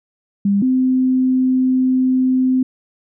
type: tone pair in turn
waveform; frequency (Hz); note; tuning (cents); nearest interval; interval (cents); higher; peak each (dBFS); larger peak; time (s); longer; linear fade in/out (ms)
sine; 200.2 / 257.7; G3 / C4; +37 / -26; major third; 437; second; -12 / -12; neither; 0.45-0.62 / 0.62-2.63; second; 5
effects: none